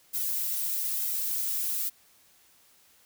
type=noise with flanger; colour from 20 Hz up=violet; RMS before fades=-30 dBFS; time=0.13-1.9 s; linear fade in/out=20 ms; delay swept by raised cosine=1.7 to 3.3 ms; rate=1.1 Hz; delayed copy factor=-1; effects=white hiss -61 dBFS RMS until 3.05 s